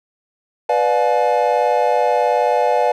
triangle chord, B diminished seventh, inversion none, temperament just, 493.9 / 592.7 / 711.2 / 853.4 Hz, B4 / D5 / F5 / Ab5, 0 / +16 / +31 / +47 cents, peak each -17 dBFS, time 0.69-2.92 s, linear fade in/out 5 ms, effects none

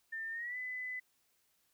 sine tone with pitch glide, 1798 to 2007 Hz, A6 to B6, +37 to +27 cents, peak -38 dBFS, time 0.12-1 s, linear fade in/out 10 ms, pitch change +190 cents, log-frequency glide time 0.31-0.57 s, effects white hiss -75 dBFS RMS until 1.73 s

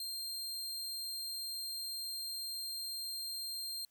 sawtooth tone, 4186 Hz, C8, in tune, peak -36 dBFS, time 0-3.85 s, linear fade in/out 2 ms, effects white hiss -75 dBFS RMS until 3.9 s

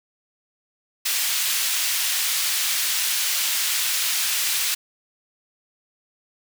pink high-pass noise, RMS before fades -23 dBFS, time 1.05-4.75 s, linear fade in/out 10 ms, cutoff 2600 Hz, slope 12 dB/octave, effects none

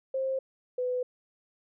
sine tone pair in turn, 530 / 500.3 Hz, C5 / B4, +22 / +22 cents, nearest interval minor second, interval 100 cents, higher first, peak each -27 dBFS, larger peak neither, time 0.14-0.39 / 0.78-1.03 s, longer neither, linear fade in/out 5 ms, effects none

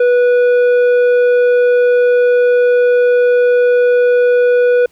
triangle tone with tanh clipping, 490 Hz, B4, 14 cents flat, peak -9 dBFS, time 0-4.86 s, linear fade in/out 5 ms, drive 12 dB, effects pink hiss -54 dBFS RMS until 4.91 s

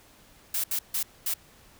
blue noise bursts at uneven times, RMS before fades -28 dBFS, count 4, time 0.54-0.64 / 0.71-0.79 / 0.94-1.03 / 1.26-1.34 s, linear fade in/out 5 ms, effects pink hiss -56 dBFS RMS until 1.79 s

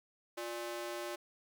sawtooth ring-modulated tone, 471.4 Hz, A#4, 19 cents sharp, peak -32 dBFS, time 0.37-1.16 s, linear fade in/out 10 ms, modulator 119 Hz, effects none

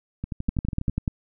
two click trains, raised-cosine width 5 ms, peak -11 / -17 dBFS, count 7 / 9, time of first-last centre 0.49-1.078 / 0.24-0.896 s, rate 10.2 / 12.2 Hz, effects none

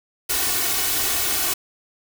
white noise with comb filter, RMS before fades -22 dBFS, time 0.29-1.54 s, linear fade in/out 10 ms, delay 2.7 ms, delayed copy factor +0.75, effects none

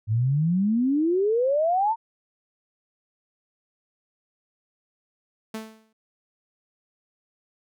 sine exponential sweep, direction up, 103.83 to 932 Hz, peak -19 dBFS, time 0.07-1.96 s, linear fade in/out 50 ms
sawtooth tone with exponential decay, 220 Hz, A3, in tune, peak -25 dBFS, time 5.54-5.93 s, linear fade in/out 5 ms, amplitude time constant 83 ms
effects none

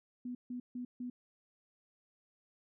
sine tone bursts, 246.9 Hz, B3, in tune, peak -38 dBFS, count 4, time 0.25-1.1 s, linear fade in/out 5 ms, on 100 ms, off 150 ms, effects none

